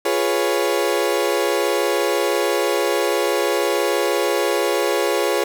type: chord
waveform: 35% pulse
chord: C# dominant seventh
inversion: first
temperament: equal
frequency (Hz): 349.2 / 415.3 / 493.9 / 554.4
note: E#4 / G#4 / B4 / C#5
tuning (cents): 0 / 0 / 0 / 0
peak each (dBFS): -22 / -20 / -23 / -21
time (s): 0.05-5.44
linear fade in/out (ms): 5
effects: none